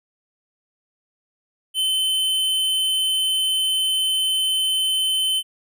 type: tone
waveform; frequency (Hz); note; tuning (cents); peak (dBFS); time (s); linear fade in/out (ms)
square; 3062; G7; -41; -19; 1.74-5.43; 50
effects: none